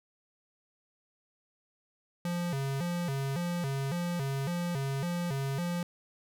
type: tone with vibrato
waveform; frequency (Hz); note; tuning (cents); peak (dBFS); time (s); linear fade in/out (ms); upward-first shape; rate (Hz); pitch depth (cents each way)
square; 154.4; D#3; -13; -31; 2.25-5.83; 2; square; 1.8; 210
effects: none